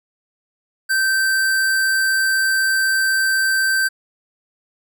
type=tone; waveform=square; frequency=1556 Hz; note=G6; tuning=13 cents flat; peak=-16 dBFS; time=0.89-3.89 s; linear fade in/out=20 ms; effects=none